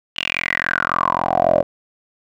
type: tone with band-pass filter sweep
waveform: 10% pulse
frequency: 43.65 Hz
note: F1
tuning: in tune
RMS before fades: -19 dBFS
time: 0.16-1.63 s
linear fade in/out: 10 ms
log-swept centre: 3000 to 550 Hz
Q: 7.7
effects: none